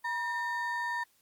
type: ring-modulated tone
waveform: triangle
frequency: 1385 Hz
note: F6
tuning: 15 cents flat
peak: -26 dBFS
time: 0.04-1.04 s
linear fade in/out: 10 ms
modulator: 426 Hz
effects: white hiss -68 dBFS RMS until 1.21 s + Opus 32 kbps